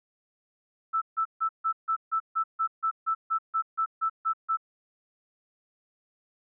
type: tone bursts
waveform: sine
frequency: 1319 Hz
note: E6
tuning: 1 cent sharp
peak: -23 dBFS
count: 16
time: 0.93-4.572 s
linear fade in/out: 20 ms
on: 87 ms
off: 150 ms
effects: none